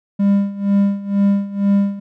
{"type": "tone with tremolo", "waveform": "triangle", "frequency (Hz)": 200, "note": "G3", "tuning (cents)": 35, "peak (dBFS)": -8, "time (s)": [0.19, 2], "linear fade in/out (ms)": 10, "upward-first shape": "sine", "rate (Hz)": 2.1, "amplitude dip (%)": 85, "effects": []}